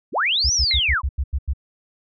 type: linear two-way sweep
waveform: sine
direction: up then down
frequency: 113 to 6030 to 911 Hz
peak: -17 dBFS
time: 0.12-1.02 s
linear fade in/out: 50 ms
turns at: 0.53 s
type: tone bursts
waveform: sine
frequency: 67.9 Hz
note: C#2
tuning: 35 cents flat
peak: -18 dBFS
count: 8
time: 0.44-1.535 s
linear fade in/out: 10 ms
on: 59 ms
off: 89 ms
type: tone with exponential decay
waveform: sine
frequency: 2107 Hz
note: C7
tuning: 12 cents sharp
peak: -19 dBFS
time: 0.71-0.87 s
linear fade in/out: 1 ms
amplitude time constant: 34 ms
effects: none